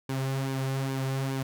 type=tone with flanger; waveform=sawtooth; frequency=134.1 Hz; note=C3; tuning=43 cents sharp; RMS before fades=-30 dBFS; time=0.09-1.43 s; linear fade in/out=5 ms; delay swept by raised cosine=1.5 to 4.4 ms; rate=2.4 Hz; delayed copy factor=-0.55; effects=none